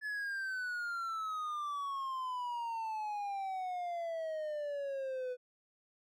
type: exponential sweep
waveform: triangle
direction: down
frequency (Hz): 1725 to 494.7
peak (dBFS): -34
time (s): 0.01-5.37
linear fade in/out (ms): 50
effects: none